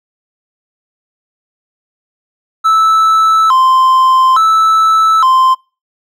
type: tone with vibrato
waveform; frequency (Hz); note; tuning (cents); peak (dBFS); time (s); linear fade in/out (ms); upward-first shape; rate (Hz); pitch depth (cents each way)
triangle; 1169; D6; -8; -4; 2.64-5.55; 20; square; 0.58; 200
effects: noise-tail reverb RT60 0.3 s tail -25 dB re dry